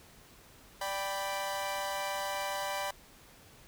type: chord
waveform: sawtooth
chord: G major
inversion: second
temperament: equal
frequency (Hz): 587.3 / 784 / 987.8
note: D5 / G5 / B5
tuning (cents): 0 / 0 / 0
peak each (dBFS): -34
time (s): 0.81-2.91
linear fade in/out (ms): 5
effects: pink hiss -57 dBFS RMS until 3.67 s